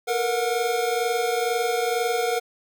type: tone cluster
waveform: square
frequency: 457.5 / 479.6 / 727 Hz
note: A#4 / A#4 / F#5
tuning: -32 / +49 / -31 cents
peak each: -27 dBFS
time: 0.07-2.4 s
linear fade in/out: 20 ms
effects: none